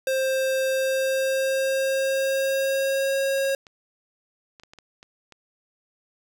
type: tone with pitch glide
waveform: square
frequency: 528 to 543.8 Hz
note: C5 to C#5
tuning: +16 to -33 cents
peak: -22 dBFS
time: 0.07-3.55 s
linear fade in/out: 2 ms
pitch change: +51 cents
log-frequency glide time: 0.67-3.16 s
type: clicks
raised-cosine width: 0.2 ms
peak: -29 dBFS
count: 10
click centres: 3.381 / 3.451 / 3.495 / 3.668 / 4.598 / 4.635 / 4.735 / 4.787 / 5.029 / 5.323 s
effects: none